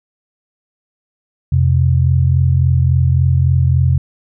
sine tone pair together, 86.6 / 130.17 Hz, F2 / C3, -14 / -9 cents, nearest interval perfect fifth, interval 705 cents, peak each -12 dBFS, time 1.52-3.98 s, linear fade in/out 5 ms, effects none

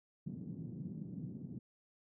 white band-pass noise, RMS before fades -45 dBFS, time 0.26-1.59 s, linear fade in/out 10 ms, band 130 to 220 Hz, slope 24 dB/octave, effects none

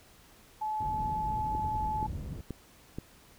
sine tone, 861 Hz, A5, 38 cents flat, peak -30 dBFS, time 0.61-2.07 s, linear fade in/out 10 ms
white low-pass noise, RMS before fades -38 dBFS, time 0.8-2.41 s, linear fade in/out 5 ms, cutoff 130 Hz, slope 12 dB/octave
click train, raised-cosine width 3 ms, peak -23 dBFS, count 4, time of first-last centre 1.55-2.985 s, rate 2.09 Hz
effects pink hiss -58 dBFS RMS until 3.38 s

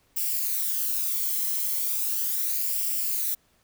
violet noise with flanger, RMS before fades -27 dBFS, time 0.16-3.35 s, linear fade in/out 10 ms, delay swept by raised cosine 0.38 to 0.97 ms, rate 0.37 Hz, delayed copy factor +0.5, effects pink hiss -65 dBFS RMS until 3.63 s

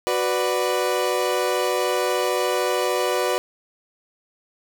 30% pulse chord, B minor, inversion second, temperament equal, 370 / 493.9 / 587.3 Hz, F#4 / B4 / D5, 0 / 0 / 0 cents, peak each -22 / -21 / -23 dBFS, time 0.07-3.38 s, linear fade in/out 0 ms, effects none

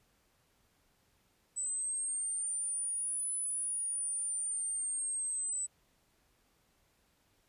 sine linear two-way sweep, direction up then down, 7960 to 10030 to 7960 Hz, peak -33 dBFS, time 1.56-5.67 s, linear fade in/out 20 ms, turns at 3.33 s, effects pink hiss -72 dBFS RMS until 7.48 s + resampled to 32000 Hz

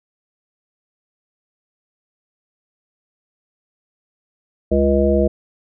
harmonic tone with a mistuned harmonic, 69.3 Hz, C#2, in tune, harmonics 1 / 3 / 5 / 7 / 9, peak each -19 / -19 / -19 / -19 / -19 dBFS, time 4.71-5.28 s, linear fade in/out 10 ms, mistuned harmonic 3, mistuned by -32 cents, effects none

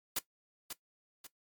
white noise with echo, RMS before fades -33 dBFS, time 0.16-0.19 s, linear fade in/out 5 ms, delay 540 ms, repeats 2, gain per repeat -8 dB, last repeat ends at 1.27 s, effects noise-tail reverb RT60 0.1 s tail -17 dB re dry + MP3 96 kbps

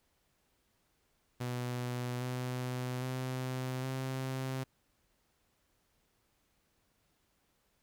sawtooth tone with pitch steps, 123.47 / 126.06 / 128.71 / 131.42 Hz, B2 / B2 / C3 / C3, 0 / +36 / -28 / +8 cents, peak -31 dBFS, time 1.4-4.64 s, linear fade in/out 10 ms, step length 810 ms, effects pink hiss -75 dBFS RMS until 7.82 s

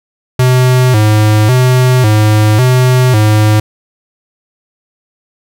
square tone with vibrato, 116.6 Hz, A#2, 1 cent sharp, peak -6 dBFS, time 0.39-3.6 s, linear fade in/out 5 ms, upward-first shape square, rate 0.91 Hz, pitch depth 150 cents each way, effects none

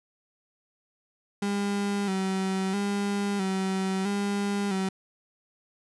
35% pulse tone with vibrato, 196 Hz, G3, in tune, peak -24 dBFS, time 1.42-4.89 s, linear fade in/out 5 ms, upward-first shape square, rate 0.76 Hz, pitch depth 49 cents each way, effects resampled to 24000 Hz

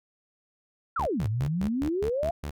sine exponential two-way sweep, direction down then up, 1468 to 100 to 701 Hz, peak -25 dBFS, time 0.96-2.31 s, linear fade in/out 5 ms, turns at 1.27 s
sawtooth tone bursts, 73.42 Hz, D2, in tune, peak -28 dBFS, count 8, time 0.99-2.508 s, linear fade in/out 5 ms, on 76 ms, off 130 ms
effects none

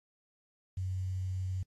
sine tone with quantisation, 93.3 Hz, F#2, 15 cents sharp, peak -32 dBFS, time 0.77-1.63 s, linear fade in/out 5 ms, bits 10, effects AAC 32 kbps

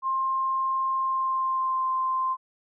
sine tone with pitch glide, 1059 to 1043.8 Hz, C6 to C6, +21 to -4 cents, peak -23 dBFS, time 0.02-2.37 s, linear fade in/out 50 ms, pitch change -25 cents, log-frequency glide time 0.97-1.88 s, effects none

